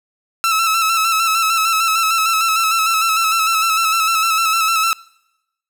sawtooth tone with vibrato, 1318.5 Hz, E6, in tune, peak -10 dBFS, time 0.44-4.93 s, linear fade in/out 0 ms, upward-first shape square, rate 6.6 Hz, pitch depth 34 cents each way, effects noise-tail reverb RT60 0.9 s tail -24 dB re dry

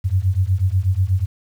sine beating tone pair, 90 / 98.2 Hz, F#2 / G2, -47 / +4 cents, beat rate 8.2 Hz, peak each -18 dBFS, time 0.04-1.26 s, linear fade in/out 20 ms, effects 8-bit

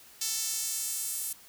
sawtooth tone with high-pass filter sweep, 444.1 Hz, A4, 16 cents sharp, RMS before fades -33 dBFS, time 0.21-1.33 s, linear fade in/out 5 ms, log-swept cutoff 5700 to 9700 Hz, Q 1.4, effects white hiss -54 dBFS RMS until 1.48 s

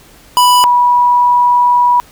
square / sine tone pair in turn, 987.8 / 974.8 Hz, B5 / B5, 0 / -23 cents, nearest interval unison, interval 23 cents, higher first, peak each -6 dBFS, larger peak neither, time 0.37-0.64 / 0.64-2 s, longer second, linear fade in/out 0 ms, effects pink hiss -42 dBFS RMS until 2.11 s

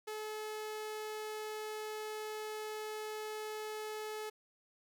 sawtooth tone, 429.6 Hz, A4, 41 cents flat, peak -36 dBFS, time 0.07-4.3 s, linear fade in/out 10 ms, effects 12-bit

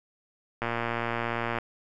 click train, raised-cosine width 0.5 ms, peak -14 dBFS, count 114, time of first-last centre 0.62-1.586 s, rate 117 Hz, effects none

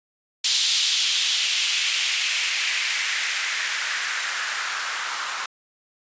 blue noise with band-pass filter sweep, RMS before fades -24 dBFS, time 0.44-5.46 s, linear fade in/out 5 ms, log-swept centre 3800 to 1200 Hz, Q 2.2, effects resampled to 16000 Hz

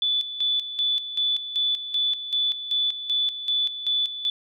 sine tone with tremolo, 3475 Hz, A7, 22 cents flat, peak -20 dBFS, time 0.02-4.3 s, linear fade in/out 2 ms, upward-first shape square, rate 2.6 Hz, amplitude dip 70%, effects none

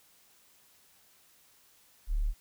sine tone, 36.71 Hz, D1, in tune, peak -26 dBFS, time 2.07-2.34 s, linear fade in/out 50 ms, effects white hiss -63 dBFS RMS until 2.4 s

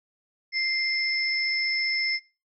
sine tone pair together, 2093 / 5261 Hz, C7 / E8, 0 / -4 cents, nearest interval octave + major third, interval 1596 cents, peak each -25 / -27 dBFS, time 0.52-2.2 s, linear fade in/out 50 ms, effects noise-tail reverb RT60 0.3 s tail -21 dB re dry

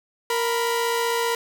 sawtooth tone pair together, 466.2 / 987.8 Hz, A#4 / B5, 0 / 0 cents, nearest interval octave + minor second, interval 1300 cents, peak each -19 / -22 dBFS, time 0.3-1.35 s, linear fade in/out 2 ms, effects none

